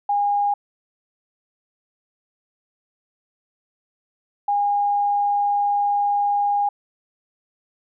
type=tone pair in turn; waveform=sine; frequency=815 / 815 Hz; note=G#5 / G#5; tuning=-33 / -33 cents; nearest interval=unison; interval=0 cents; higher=neither; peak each=-17 dBFS; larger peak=neither; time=0.09-0.54 / 4.48-6.69 s; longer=second; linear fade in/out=5 ms; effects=none